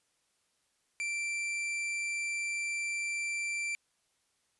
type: tone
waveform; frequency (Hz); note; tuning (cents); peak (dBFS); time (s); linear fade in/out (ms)
45% pulse; 2349; D7; 0; -32; 1-3.75; 0
effects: white hiss -75 dBFS RMS until 4.59 s + resampled to 24000 Hz